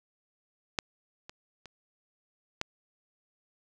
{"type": "clicks", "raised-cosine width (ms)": 0.2, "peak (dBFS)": [-10, -26, -29, -13], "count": 4, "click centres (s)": [0.788, 1.295, 1.657, 2.614], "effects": []}